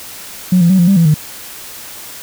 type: tone with pitch steps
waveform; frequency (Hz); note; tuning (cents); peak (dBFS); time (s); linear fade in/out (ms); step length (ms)
sine; 182.4 / 170.7 / 189.1 / 173.5 / 196.4 / 167.4 / 152.5; F#3 / F3 / F#3 / F3 / G3 / E3 / D#3; -24 / -39 / +38 / -11 / +4 / +27 / -34; -5; 0.52-1.143; 5; 89
effects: tanh soft clip ceiling -2 dBFS + white hiss -31 dBFS RMS until 2.22 s